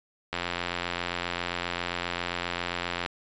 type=click train; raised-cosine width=0.3 ms; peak=-13 dBFS; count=240; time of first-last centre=0.33-3.061 s; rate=87.5 Hz; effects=resampled to 16000 Hz